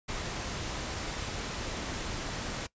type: noise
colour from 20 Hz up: pink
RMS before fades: -36 dBFS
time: 0.08-2.67 s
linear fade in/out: 10 ms
effects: noise-tail reverb RT60 0.1 s tail -20 dB re dry + resampled to 16000 Hz